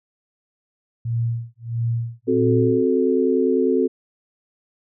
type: tone with tremolo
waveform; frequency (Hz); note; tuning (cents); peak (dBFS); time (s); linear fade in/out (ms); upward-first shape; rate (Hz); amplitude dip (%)
sine; 116.54; A#2; 0; -18; 1.05-2.87; 5; sine; 1.5; 100
type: chord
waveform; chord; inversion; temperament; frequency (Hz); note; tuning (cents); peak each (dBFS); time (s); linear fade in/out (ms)
sine; F# diminished; second; equal; 261.6 / 370 / 440; C4 / F#4 / A4; 0 / 0 / 0; -20; 2.27-3.88; 20
effects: none